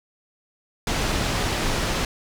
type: low-pass noise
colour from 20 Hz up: pink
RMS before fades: -24 dBFS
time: 0.87-2.05 s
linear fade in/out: 2 ms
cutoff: 6700 Hz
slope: 12 dB/octave
effects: none